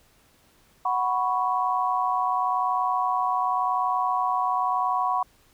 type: chord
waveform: sine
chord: F# suspended fourth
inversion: none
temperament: equal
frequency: 740 / 987.8 / 1108.7 Hz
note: F#5 / B5 / C#6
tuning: 0 / 0 / 0 cents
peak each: -26 dBFS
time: 0.85-5.23 s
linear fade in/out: 5 ms
effects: pink hiss -60 dBFS RMS until 5.53 s